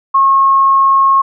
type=tone; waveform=sine; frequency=1086 Hz; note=C#6; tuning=36 cents flat; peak=-6 dBFS; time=0.14-1.22 s; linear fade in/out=10 ms; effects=none